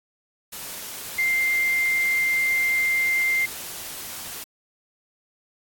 sine tone in noise, 2097 Hz, C7, 3 cents sharp, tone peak -19 dBFS, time 1.18-3.46 s, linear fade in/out 10 ms, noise white, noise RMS -35 dBFS, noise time 0.52-4.44 s, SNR +13 dB, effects AAC 64 kbps

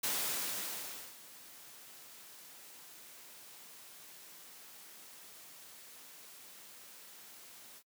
white noise with ADSR envelope, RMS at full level -34 dBFS, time 0.03-7.83 s, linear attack 9 ms, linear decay 1100 ms, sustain -20 dB, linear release 56 ms, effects noise-tail reverb RT60 0.1 s tail -26 dB re dry + high-pass 150 Hz 12 dB/octave

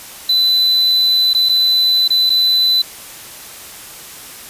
triangle tone with dropouts, 4006 Hz, B7, 24 cents sharp, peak -9 dBFS, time 0.29-2.82 s, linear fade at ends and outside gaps 5 ms, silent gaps 1.334-1.347 / 1.489-1.493 / 2.079-2.103 / 2.296-2.301 s, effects white hiss -34 dBFS RMS until 4.49 s + resampled to 32000 Hz

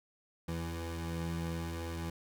25% pulse tone pair together, 83 / 167.01 Hz, E2 / E3, +12 / +23 cents, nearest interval octave, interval 1211 cents, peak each -34 / -36 dBFS, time 0.48-2.1 s, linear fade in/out 5 ms, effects none

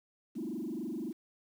sine tone with frequency modulation, 277.2 Hz, C#4, in tune, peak -34 dBFS, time 0.35-1.13 s, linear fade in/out 20 ms, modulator 23.5 Hz, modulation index 3, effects tanh soft clip ceiling -30 dBFS + 10-bit

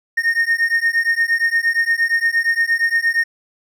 triangle beating tone pair, 1838 / 1846.6 Hz, A#6 / A#6, -25 / -17 cents, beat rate 8.6 Hz, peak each -16 dBFS, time 0.17-3.24 s, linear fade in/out 10 ms, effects none

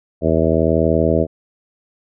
harmonic tone, 80.7 Hz, E2, 36 cents flat, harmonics 1 / 2 / 3 / 4 / 5 / 6 / 7 / 8, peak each -21 / -21 / -21 / -21 / -21 / -21 / -21 / -21 dBFS, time 0.21-1.27 s, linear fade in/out 50 ms, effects none

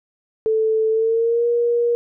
sine tone with pitch glide, 440 to 474.3 Hz, A4 to A#4, 0 to +30 cents, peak -15 dBFS, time 0.46-1.95 s, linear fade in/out 0 ms, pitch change +130 cents, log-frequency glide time 0.9-1.46 s, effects none

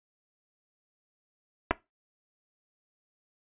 clicks, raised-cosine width 0.5 ms, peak -9 dBFS, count 2, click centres 1.709 / 1.712 s, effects noise-tail reverb RT60 0.2 s tail -18 dB re dry + resampled to 8000 Hz

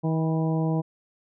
harmonic tone with a mistuned harmonic, 160.1 Hz, D#3, 50 cents sharp, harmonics 1 / 2 / 3 / 4 / 5 / 6, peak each -23 / -29 / -33 / -35 / -37 / -39 dBFS, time 0.03-0.82 s, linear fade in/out 20 ms, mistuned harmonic 6, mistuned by +32 cents, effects none

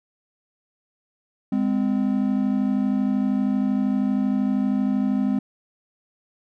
triangle tone pair together, 204.8 / 257.6 Hz, G#3 / C4, -24 / -27 cents, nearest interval major third, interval 397 cents, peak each -20 dBFS, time 1.52-5.39 s, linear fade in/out 5 ms, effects none

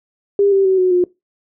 sine tone with pitch steps, 401.4 / 390 / 378.9 / 368.1 / 357.6 Hz, G4 / G4 / F#4 / F#4 / F4, +41 / -9 / +41 / -9 / +41 cents, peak -10 dBFS, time 0.39-1.04 s, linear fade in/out 2 ms, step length 130 ms, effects noise-tail reverb RT60 0.2 s tail -21 dB re dry

